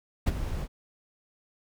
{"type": "noise with ADSR envelope", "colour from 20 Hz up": "brown", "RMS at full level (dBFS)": -20, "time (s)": [0.26, 0.68], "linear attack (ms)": 17, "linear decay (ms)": 28, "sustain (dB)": -12, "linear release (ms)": 50, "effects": []}